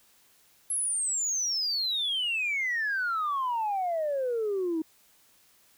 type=exponential sweep; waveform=sine; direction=down; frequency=11175 to 311.3 Hz; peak=-25 dBFS; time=0.7-4.82 s; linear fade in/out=5 ms; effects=tanh soft clip ceiling -23 dBFS + white hiss -62 dBFS RMS until 5.77 s